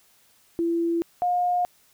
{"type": "tone pair in turn", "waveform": "sine", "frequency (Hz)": [336.8, 713.7], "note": ["E4", "F5"], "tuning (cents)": [37, 37], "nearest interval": "octave + minor second", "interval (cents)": 1300, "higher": "second", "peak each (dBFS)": [-21, -20], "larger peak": "second", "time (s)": [[0.59, 1.02], [1.22, 1.65]], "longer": "neither", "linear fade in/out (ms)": 0, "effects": ["white hiss -60 dBFS RMS until 1.93 s"]}